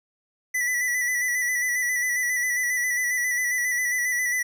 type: tone with vibrato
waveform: square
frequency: 1972 Hz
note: B6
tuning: 3 cents flat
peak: -23 dBFS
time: 0.54-4.43 s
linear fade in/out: 10 ms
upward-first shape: square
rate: 7.4 Hz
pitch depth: 29 cents each way
effects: none